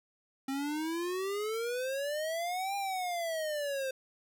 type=exponential two-way sweep; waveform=square; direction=up then down; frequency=266.1 to 806 to 521 Hz; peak=-33 dBFS; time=0.48-3.91 s; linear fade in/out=5 ms; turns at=2.76 s; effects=none